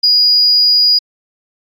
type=tone; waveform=sine; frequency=4895 Hz; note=D#8; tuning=29 cents flat; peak=-6 dBFS; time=0.03-0.99 s; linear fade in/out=10 ms; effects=tanh soft clip ceiling -2 dBFS + AAC 48 kbps